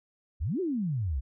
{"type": "exponential two-way sweep", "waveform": "sine", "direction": "up then down", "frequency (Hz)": [59.1, 396.3, 59.1], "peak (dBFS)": -27, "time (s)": [0.4, 1.21], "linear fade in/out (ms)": 20, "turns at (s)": 0.6, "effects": []}